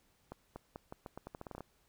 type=accelerating click train; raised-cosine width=1 ms; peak=-30 dBFS; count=14; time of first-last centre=0.32-1.607 s; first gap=240 ms; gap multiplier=0.83; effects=pink hiss -72 dBFS RMS until 1.88 s